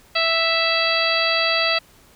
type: harmonic tone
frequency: 659.3 Hz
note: E5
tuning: in tune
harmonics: 1 / 2 / 3 / 4 / 5 / 6 / 7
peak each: -24 / -25 / -25 / -23 / -27 / -26 / -24 dBFS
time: 0.15-1.79 s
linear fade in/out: 10 ms
effects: pink hiss -52 dBFS RMS until 2.15 s